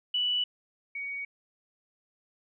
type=tone pair in turn; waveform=sine; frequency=2960 / 2245 Hz; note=F#7 / C#7; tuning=0 / +21 cents; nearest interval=perfect fourth; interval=479 cents; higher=first; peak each=-25 / -33 dBFS; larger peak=first; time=0.14-0.44 / 0.95-1.25 s; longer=neither; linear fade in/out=5 ms; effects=none